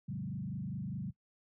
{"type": "tone with frequency modulation", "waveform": "sine", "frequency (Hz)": 162, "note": "E3", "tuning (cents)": -30, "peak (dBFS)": -36, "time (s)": [0.08, 1.11], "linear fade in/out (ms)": 10, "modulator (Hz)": 24.9, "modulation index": 1.9, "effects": ["noise-tail reverb RT60 0.1 s tail -20 dB re dry"]}